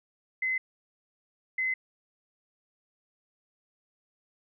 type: tone pair in turn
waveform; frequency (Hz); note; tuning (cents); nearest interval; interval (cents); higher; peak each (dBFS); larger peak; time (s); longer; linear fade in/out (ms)
sine; 2046 / 2046; C7 / C7; -39 / -39; unison; 0; neither; -26; neither; 0.42-0.58 / 1.58-1.74; neither; 5
effects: none